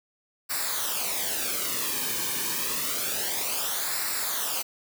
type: noise with flanger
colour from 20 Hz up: white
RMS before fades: -29 dBFS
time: 0.49-4.63 s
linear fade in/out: 20 ms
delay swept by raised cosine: 0.31 to 1.51 ms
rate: 0.28 Hz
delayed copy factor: -0.7
effects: none